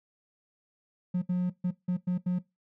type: tone bursts at uneven times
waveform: triangle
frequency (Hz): 180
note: F#3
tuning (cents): -47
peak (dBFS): -22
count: 6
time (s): 1.14-1.22 / 1.29-1.5 / 1.64-1.71 / 1.88-1.97 / 2.07-2.18 / 2.26-2.39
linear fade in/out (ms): 10
effects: noise-tail reverb RT60 0.2 s tail -21 dB re dry + tanh soft clip ceiling -20 dBFS